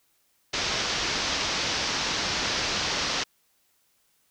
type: low-pass noise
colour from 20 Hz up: white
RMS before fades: -28 dBFS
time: 0.53-3.24 s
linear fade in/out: 10 ms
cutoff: 6000 Hz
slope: 48 dB/octave
effects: white hiss -68 dBFS RMS until 4.3 s

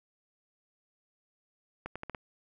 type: accelerating click train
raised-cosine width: 0.5 ms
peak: -23 dBFS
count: 5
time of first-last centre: 1.86-2.148 s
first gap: 96 ms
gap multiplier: 0.81
effects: none

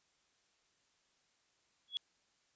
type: tone with exponential growth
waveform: sine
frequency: 3359 Hz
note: G#7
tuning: 19 cents sharp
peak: -30 dBFS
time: 1.88-1.97 s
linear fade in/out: 0 ms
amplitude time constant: 19 ms
effects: white hiss -75 dBFS RMS until 2.55 s + resampled to 16000 Hz

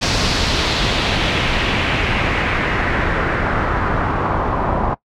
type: noise with low-pass filter sweep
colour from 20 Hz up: pink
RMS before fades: -18 dBFS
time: 0.01-4.95 s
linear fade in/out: 20 ms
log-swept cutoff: 5100 to 940 Hz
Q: 1.9
effects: noise-tail reverb RT60 0.1 s tail -20 dB re dry

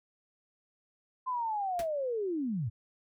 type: linear sweep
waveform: sine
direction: down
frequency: 1037 to 96 Hz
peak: -30 dBFS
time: 1.26-2.7 s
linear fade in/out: 20 ms
type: noise with exponential decay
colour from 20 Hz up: pink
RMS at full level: -36 dBFS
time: 1.79-1.89 s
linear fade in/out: 2 ms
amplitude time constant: 20 ms
effects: none

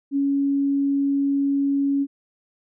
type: tone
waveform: sine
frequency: 278.9 Hz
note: C#4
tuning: 11 cents sharp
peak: -18 dBFS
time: 0.11-2.07 s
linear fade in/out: 50 ms
effects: none

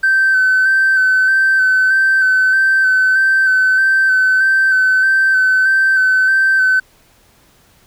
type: tone with vibrato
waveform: triangle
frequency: 1539 Hz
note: G6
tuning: 32 cents flat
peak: -6 dBFS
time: 0.03-6.8 s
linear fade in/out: 10 ms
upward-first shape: square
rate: 1.6 Hz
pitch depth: 19 cents each way
effects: tanh soft clip ceiling -6 dBFS + pink hiss -51 dBFS RMS until 7.86 s

